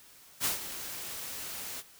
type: noise with ADSR envelope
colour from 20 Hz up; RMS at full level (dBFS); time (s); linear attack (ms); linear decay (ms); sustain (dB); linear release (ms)
white; -28; 0.4-1.83; 48; 130; -12; 38
effects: white hiss -56 dBFS RMS until 1.99 s